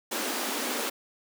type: high-pass noise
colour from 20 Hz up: pink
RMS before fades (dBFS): -31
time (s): 0.11-0.9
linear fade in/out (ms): 10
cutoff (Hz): 220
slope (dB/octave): 96
effects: none